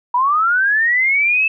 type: linear sweep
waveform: sine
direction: up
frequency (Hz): 953 to 2637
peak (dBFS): -12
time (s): 0.14-1.48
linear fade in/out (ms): 5
effects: none